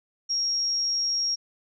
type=tone; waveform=sine; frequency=5588 Hz; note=F8; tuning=in tune; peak=-23 dBFS; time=0.29-1.36 s; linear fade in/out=20 ms; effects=none